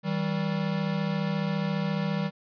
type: tone pair together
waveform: square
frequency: 159.4 / 193.93 Hz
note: D#3 / G3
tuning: +42 / -18 cents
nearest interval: minor third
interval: 340 cents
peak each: -30 / -29 dBFS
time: 0.03-2.31 s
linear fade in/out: 50 ms
effects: resampled to 11025 Hz